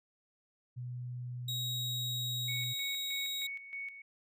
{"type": "tone with pitch glide", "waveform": "sine", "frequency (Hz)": [123.47, 122.4], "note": ["B2", "B2"], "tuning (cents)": [0, -15], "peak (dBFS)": -38, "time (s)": [0.76, 2.74], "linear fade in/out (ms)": 20, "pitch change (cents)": -15, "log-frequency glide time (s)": [1.16, 2.38]}
{"type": "tone", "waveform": "40% pulse", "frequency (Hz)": 3800, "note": "A#7", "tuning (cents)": 33, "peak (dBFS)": -34, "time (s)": [1.48, 3.47], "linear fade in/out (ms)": 5}
{"type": "tone with tremolo", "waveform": "sine", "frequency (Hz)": 2222, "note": "C#7", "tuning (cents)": 4, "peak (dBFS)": -38, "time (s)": [2.48, 4.02], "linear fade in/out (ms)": 5, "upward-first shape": "square", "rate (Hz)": 3.2, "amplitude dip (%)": 65}
{"effects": []}